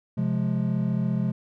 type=chord; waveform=triangle; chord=F minor; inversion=second; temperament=just; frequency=130.96 / 174.61 / 209.5 Hz; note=C3 / F3 / Ab3; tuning=+2 / 0 / +15 cents; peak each=-25 dBFS; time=0.17-1.32 s; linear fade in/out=10 ms; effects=none